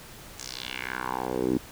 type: tone with band-pass filter sweep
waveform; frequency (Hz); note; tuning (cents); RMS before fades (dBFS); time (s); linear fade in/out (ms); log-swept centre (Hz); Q
10% pulse; 63.3; B1; +43; -31; 0.38-1.58; 5; 7100 to 280; 2.8
effects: pink hiss -46 dBFS RMS until 1.71 s